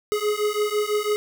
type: beating tone pair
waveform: square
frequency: 416.9 / 422.9 Hz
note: G#4 / G#4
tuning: +7 / +31 cents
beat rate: 6 Hz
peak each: -25 dBFS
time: 0.12-1.16 s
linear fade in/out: 0 ms
effects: none